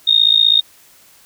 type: tone with amplitude modulation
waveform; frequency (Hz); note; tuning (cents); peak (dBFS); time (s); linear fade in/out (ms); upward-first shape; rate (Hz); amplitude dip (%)
sine; 3704; A#7; -12; -5; 0.07-0.61; 10; sine; 55.9; 90
effects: white hiss -48 dBFS RMS until 1.25 s